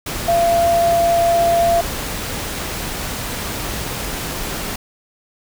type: tone in noise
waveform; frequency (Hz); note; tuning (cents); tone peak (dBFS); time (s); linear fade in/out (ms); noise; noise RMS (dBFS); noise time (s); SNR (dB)
sine; 682; F5; -41; -12; 0.28-1.81; 5; pink; -25; 0.06-4.76; +10
effects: none